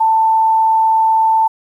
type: tone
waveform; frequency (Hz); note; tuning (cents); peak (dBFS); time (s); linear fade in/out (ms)
sine; 888; A5; +16; -9; 0-1.48; 10
effects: 8-bit